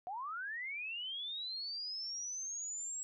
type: linear sweep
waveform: sine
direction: up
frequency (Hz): 698.5 to 7700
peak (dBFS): -39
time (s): 0.07-3.03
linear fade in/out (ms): 0
effects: none